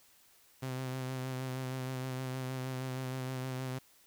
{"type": "tone with vibrato", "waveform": "sawtooth", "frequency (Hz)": 129.7, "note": "C3", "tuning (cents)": -15, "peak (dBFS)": -32, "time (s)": [0.62, 3.79], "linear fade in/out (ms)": 10, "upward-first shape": "sine", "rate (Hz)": 6.4, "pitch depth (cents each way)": 24, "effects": ["white hiss -64 dBFS RMS until 4.06 s"]}